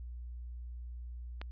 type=click; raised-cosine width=0.3 ms; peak=-26 dBFS; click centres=1.415 s; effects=added 60 Hz sine -41 dBFS peak until 1.51 s + resampled to 11025 Hz